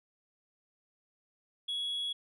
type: tone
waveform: sine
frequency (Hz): 3350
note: G#7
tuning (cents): +14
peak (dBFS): -30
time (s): 1.68-2.13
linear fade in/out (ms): 10
effects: tanh soft clip ceiling -31 dBFS